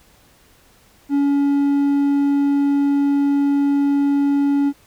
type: tone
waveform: triangle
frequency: 282.4 Hz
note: C#4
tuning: 32 cents sharp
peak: -12 dBFS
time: 1.09-4.73 s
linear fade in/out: 50 ms
effects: pink hiss -53 dBFS RMS until 4.86 s